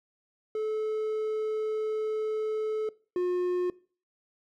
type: tone pair in turn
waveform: triangle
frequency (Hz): 433.1 / 359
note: A4 / F4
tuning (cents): -27 / +48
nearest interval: minor third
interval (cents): 325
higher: first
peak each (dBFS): -26 / -23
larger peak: second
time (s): 0.55-2.89 / 3.16-3.7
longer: first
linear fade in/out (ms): 2
effects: noise-tail reverb RT60 0.4 s tail -21 dB re dry